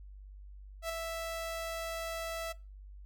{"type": "tone with ADSR envelope", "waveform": "sawtooth", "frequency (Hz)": 659.3, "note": "E5", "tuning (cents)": 0, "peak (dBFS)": -28, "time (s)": [0.82, 2.53], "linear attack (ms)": 74, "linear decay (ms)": 7, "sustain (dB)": -4, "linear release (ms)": 16, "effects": ["noise-tail reverb RT60 0.3 s tail -22 dB re dry", "added 49 Hz sine -47 dBFS peak until 3.05 s"]}